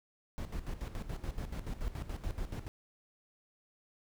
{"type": "noise with tremolo", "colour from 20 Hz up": "brown", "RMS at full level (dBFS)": -37, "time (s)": [0.38, 2.68], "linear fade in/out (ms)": 0, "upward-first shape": "square", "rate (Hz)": 7, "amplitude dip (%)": 70, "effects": []}